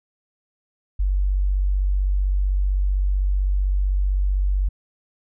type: tone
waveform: sine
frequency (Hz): 47.85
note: G1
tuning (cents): -41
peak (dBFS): -17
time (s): 0.99-4.69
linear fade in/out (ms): 10
effects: none